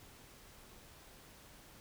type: silence
effects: pink hiss -58 dBFS RMS until 1.8 s